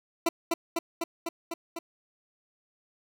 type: tone with echo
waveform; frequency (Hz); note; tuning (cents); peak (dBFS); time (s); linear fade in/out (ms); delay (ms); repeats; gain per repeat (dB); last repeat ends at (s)
20% pulse; 335.7; E4; +32; -17; 0.26-0.29; 5; 250; 6; -2; 1.79
effects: none